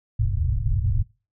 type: low-pass noise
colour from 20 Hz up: white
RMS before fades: -22 dBFS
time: 0.19-1.03 s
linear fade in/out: 10 ms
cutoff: 130 Hz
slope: 96 dB/octave
effects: noise-tail reverb RT60 0.3 s tail -21 dB re dry